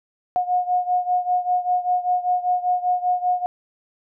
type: beating tone pair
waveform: sine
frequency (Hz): 721 / 726.1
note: F#5 / F#5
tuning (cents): -45 / -33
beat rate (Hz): 5.1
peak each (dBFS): -20 / -23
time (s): 0.36-3.46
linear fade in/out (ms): 0
effects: none